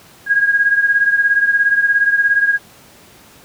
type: beating tone pair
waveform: sine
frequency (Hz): 1635 / 1652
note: G#6 / G#6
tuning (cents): -28 / -10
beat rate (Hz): 17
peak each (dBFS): -12 / -17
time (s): 0.26-2.59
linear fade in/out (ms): 50
effects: pink hiss -44 dBFS RMS until 3.44 s + high-pass 80 Hz 12 dB/octave